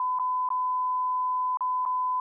sine tone with dropouts, 1008 Hz, B5, 35 cents sharp, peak -24 dBFS, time 0-2.2 s, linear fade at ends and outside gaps 2 ms, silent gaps 0.188-0.196 / 0.489-0.503 / 1.572-1.607 / 1.853-1.86 s, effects none

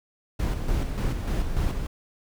brown noise with tremolo, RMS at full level -24 dBFS, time 0.39-1.87 s, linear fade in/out 10 ms, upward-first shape square, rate 3.4 Hz, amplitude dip 45%, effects none

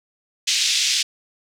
white band-pass noise, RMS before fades -20 dBFS, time 0.47-1.03 s, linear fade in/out 10 ms, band 2500 to 6200 Hz, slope 24 dB/octave, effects none

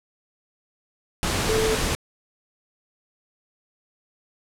sine tone in noise, 440 Hz, A4, in tune, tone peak -21 dBFS, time 1.49-1.75 s, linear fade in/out 0 ms, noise pink, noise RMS -24 dBFS, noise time 1.23-1.95 s, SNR 0 dB, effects low-pass 10000 Hz 12 dB/octave

